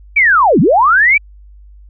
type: linear two-way sweep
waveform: sine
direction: down then up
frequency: 2369 to 136.4 to 2369 Hz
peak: -6 dBFS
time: 0.16-1.18 s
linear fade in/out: 10 ms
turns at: 0.6 s
effects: added 50 Hz sine -36 dBFS peak until 1.89 s